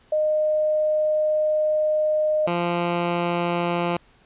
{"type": "tone pair in turn", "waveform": ["sine", "10% pulse"], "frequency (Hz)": [614, 173.25], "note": ["D#5", "F3"], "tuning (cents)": [-23, -14], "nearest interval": "octave + minor seventh", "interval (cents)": 2191, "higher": "first", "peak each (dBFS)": [-18, -13], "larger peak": "second", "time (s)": [[0.12, 2.47], [2.47, 3.97]], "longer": "first", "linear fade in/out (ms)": 5, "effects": ["pink hiss -57 dBFS RMS until 4.25 s", "resampled to 8000 Hz"]}